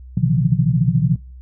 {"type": "tone cluster", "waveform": "sine", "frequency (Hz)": [121.6, 132.9, 149.7, 163.6, 177.3], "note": ["B2", "C3", "D3", "E3", "F3"], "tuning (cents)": [-26, 27, 33, -13, 26], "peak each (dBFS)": -20, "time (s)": [0.17, 1.16], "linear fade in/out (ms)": 5, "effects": ["noise-tail reverb RT60 0.4 s tail -24 dB re dry", "added 63 Hz sine -35 dBFS peak until 1.41 s"]}